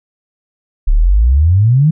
sine exponential sweep, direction up, 32.7 to 164 Hz, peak -6 dBFS, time 0.87-1.91 s, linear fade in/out 10 ms, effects none

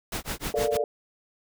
pink noise with tremolo, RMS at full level -30 dBFS, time 0.12-0.77 s, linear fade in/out 2 ms, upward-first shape sine, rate 6.5 Hz, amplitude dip 100%
sine chord, Bb major seventh, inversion third, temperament equal with one note detuned, 440 / 466.2 / 587.3 / 700.5 Hz, A4 / Bb4 / D5 / F5, 0 / 0 / 0 / +5 cents, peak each -27 / -29 / -28 / -32 dBFS, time 0.54-0.84 s, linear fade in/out 2 ms
effects none

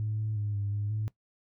sine tone with pitch steps, 107.4 / 108.1 / 104 / 101.3 / 103.2 / 107.5 Hz, A2 / A2 / G#2 / G#2 / G#2 / A2, -41 / -30 / +3 / -43 / -10 / -40 cents, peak -28 dBFS, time 0-1.08 s, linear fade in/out 0 ms, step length 180 ms, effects noise-tail reverb RT60 0.1 s tail -19 dB re dry + tanh soft clip ceiling -24 dBFS

